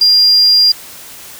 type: tone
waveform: sine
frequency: 4800 Hz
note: D8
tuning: 37 cents sharp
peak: -4 dBFS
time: 0.01-0.72 s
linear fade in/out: 5 ms
effects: tanh soft clip ceiling -2 dBFS + white hiss -33 dBFS RMS until 1.39 s